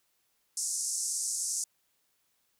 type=band-pass noise; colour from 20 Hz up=white; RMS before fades=-33 dBFS; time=0.57-1.64 s; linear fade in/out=2 ms; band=5500 to 9600 Hz; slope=48 dB/octave; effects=white hiss -74 dBFS RMS until 2.59 s